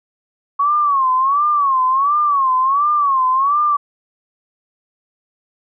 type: tone with vibrato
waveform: sine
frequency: 1108.7 Hz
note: C#6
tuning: in tune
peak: -12 dBFS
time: 0.59-3.77 s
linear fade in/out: 10 ms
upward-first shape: sine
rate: 1.4 Hz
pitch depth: 140 cents each way
effects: none